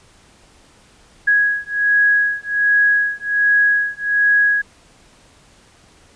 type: beating tone pair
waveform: sine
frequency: 1661.2 / 1662.5 Hz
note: G#6 / G#6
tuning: 0 / +1 cents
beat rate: 1.3 Hz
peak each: -16 dBFS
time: 1.27-4.62 s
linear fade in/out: 10 ms
effects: pink hiss -50 dBFS RMS until 6.15 s + resampled to 22050 Hz